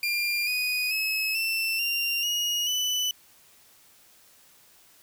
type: tone with pitch steps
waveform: 30% pulse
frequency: 2394 / 2484 / 2578 / 2675 / 2776 / 2880 / 2989 Hz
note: D7 / D#7 / E7 / E7 / F7 / F#7 / F#7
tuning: +33 / -3 / -39 / +25 / -11 / -47 / +17 cents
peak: -22 dBFS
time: 0.03-3.11 s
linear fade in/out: 2 ms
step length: 440 ms
effects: white hiss -57 dBFS RMS until 5.02 s